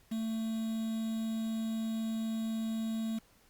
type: tone with quantisation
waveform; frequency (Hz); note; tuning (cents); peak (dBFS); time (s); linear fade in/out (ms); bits
triangle; 223; A3; +23; -30; 0.11-3.19; 10; 8
effects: pink hiss -65 dBFS RMS until 3.49 s + Opus 48 kbps